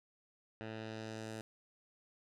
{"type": "tone with low-pass filter sweep", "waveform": "10% pulse", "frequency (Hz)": 110.4, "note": "A2", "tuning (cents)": 6, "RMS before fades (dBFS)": -45, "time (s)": [0.61, 1.41], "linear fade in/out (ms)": 0, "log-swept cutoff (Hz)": [2600, 10000], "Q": 1.2, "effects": []}